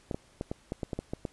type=clicks; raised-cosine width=2 ms; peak=-19 dBFS; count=10; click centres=0.112 / 0.145 / 0.411 / 0.515 / 0.721 / 0.832 / 0.932 / 0.99 / 1.135 / 1.252 s; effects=pink hiss -61 dBFS RMS until 1.32 s + resampled to 24000 Hz